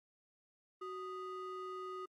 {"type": "ring-modulated tone", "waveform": "triangle", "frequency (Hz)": 808, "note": "G#5", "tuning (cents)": -48, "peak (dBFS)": -37, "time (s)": [0.81, 2.06], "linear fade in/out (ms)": 10, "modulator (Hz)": 435, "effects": ["AAC 64 kbps"]}